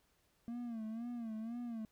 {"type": "tone with vibrato", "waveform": "triangle", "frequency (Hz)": 229.7, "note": "A#3", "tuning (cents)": -25, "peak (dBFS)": -38, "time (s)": [0.48, 1.85], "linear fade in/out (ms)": 0, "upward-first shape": "sine", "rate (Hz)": 2, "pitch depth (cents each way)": 95, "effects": ["pink hiss -75 dBFS RMS until 1.91 s"]}